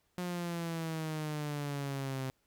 sawtooth exponential sweep, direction down, 179.9 to 130.81 Hz, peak -31 dBFS, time 0.18-2.3 s, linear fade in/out 0 ms, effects pink hiss -75 dBFS RMS until 2.46 s

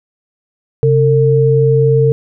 sine tone pair together, 134.6 / 452 Hz, C3 / A4, +49 / +47 cents, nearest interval octave + major sixth, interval 2098 cents, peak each -10 dBFS, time 0.83-2.12 s, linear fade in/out 0 ms, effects none

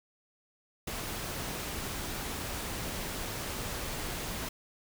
pink noise, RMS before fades -37 dBFS, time 0.87-4.49 s, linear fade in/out 5 ms, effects none

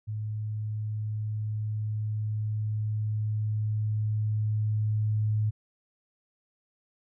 sine tone with level ramp, 107.2 Hz, A2, 45 cents flat, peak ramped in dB -30 to -23 dBFS, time 0.07-5.51 s, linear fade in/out 20 ms, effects none

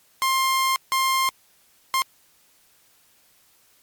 sawtooth tone bursts at uneven times, 1058 Hz, C6, 19 cents sharp, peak -15 dBFS, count 3, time 0.22-0.76 / 0.92-1.29 / 1.94-2.02 s, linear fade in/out 0 ms, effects white hiss -59 dBFS RMS until 3.82 s + MP3 96 kbps

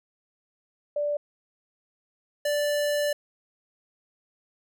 sine / square tone pair in turn, 586 / 586 Hz, D5 / D5, -4 / -4 cents, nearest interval unison, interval 0 cents, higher neither, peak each -24 dBFS, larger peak neither, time 0.96-1.17 / 2.45-3.13 s, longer second, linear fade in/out 5 ms, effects none

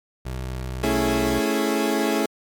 25% pulse tone, 63.7 Hz, C2, 46 cents flat, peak -24 dBFS, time 0.25-1.4 s, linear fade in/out 10 ms
30% pulse chord, A major seventh, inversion none, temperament equal, 220 / 277.2 / 329.6 / 415.3 Hz, A3 / C#4 / E4 / G#4, 0 / 0 / 0 / 0 cents, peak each -23 dBFS, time 0.83-2.26 s, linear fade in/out 5 ms
effects MP3 96 kbps

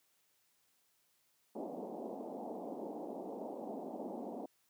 pink band-pass noise, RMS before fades -44 dBFS, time 1.55-4.46 s, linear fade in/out 5 ms, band 210 to 840 Hz, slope 48 dB/octave, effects white hiss -75 dBFS RMS until 4.69 s + high-pass 80 Hz 12 dB/octave

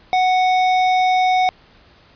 sine tone with hard clipping, 740 Hz, F#5, in tune, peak -15 dBFS, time 0.13-1.49 s, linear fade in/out 0 ms, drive 13 dB, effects pink hiss -50 dBFS RMS until 2.15 s + resampled to 11025 Hz

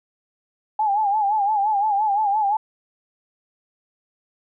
sine tone with vibrato, 830.6 Hz, G#5, in tune, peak -17 dBFS, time 0.79-2.57 s, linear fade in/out 5 ms, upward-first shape sine, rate 5.8 Hz, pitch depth 93 cents each way, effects none

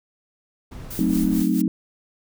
brown noise, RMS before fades -35 dBFS, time 0.71-1.43 s, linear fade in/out 10 ms
blue noise with tremolo, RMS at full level -33 dBFS, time 0.9-1.62 s, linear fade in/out 10 ms, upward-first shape sine, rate 4.5 Hz, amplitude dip 70%
sine chord, F# diminished seventh, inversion none, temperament equal, 185 / 220 / 261.6 / 311.1 Hz, F#3 / A3 / C4 / Eb4, 0 / 0 / 0 / 0 cents, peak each -23 dBFS, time 0.99-1.68 s, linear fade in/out 2 ms
effects none

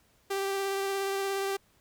sawtooth tone with vibrato, 392 Hz, G4, in tune, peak -25 dBFS, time 0.3-1.57 s, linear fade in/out 10 ms, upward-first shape sine, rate 17 Hz, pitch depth 13 cents each way, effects pink hiss -66 dBFS RMS until 1.8 s

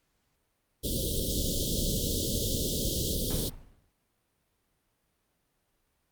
pink band-stop noise, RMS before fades -30 dBFS, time 0.83-3.5 s, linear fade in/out 20 ms, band 580 to 3100 Hz, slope 96 dB/octave
brown noise with exponential decay, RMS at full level -30 dBFS, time 3.3-3.9 s, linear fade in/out 5 ms, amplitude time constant 130 ms
effects pink hiss -75 dBFS RMS until 6.11 s + Opus 48 kbps

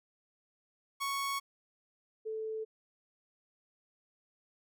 sawtooth / sine tone pair in turn, 1108.7 / 438.8 Hz, C#6 / A4, 0 / -5 cents, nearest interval octave + major third, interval 1605 cents, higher first, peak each -29 / -35 dBFS, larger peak first, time 1-1.4 / 2.25-2.65 s, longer neither, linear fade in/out 20 ms, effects none

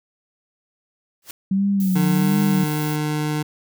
white noise with exponential growth, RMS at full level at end -30 dBFS, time 1.22-1.31 s, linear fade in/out 2 ms, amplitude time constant 19 ms
sine tone with vibrato, 189.8 Hz, F#3, 44 cents sharp, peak -16 dBFS, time 1.51-2.64 s, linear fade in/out 5 ms, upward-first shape sine, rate 1.4 Hz, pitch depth 90 cents each way
violet noise, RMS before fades -34 dBFS, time 1.8-2.96 s, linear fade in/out 2 ms
25% pulse tone, 151.3 Hz, D#3, 48 cents flat, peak -17 dBFS, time 1.95-3.43 s, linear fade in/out 10 ms
effects none

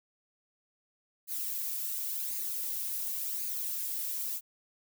violet noise with flanger, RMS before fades -35 dBFS, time 1.27-4.41 s, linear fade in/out 50 ms, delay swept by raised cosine 0.44 to 2.34 ms, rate 0.92 Hz, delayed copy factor +0.5, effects none

